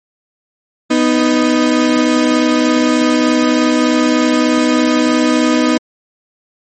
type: tone pair together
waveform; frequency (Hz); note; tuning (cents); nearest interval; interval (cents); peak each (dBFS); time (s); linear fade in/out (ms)
35% pulse; 247.8 / 311.1; B3 / D#4; +6 / 0; major third; 394; -11; 0.9-5.78; 10
effects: MP3 32 kbps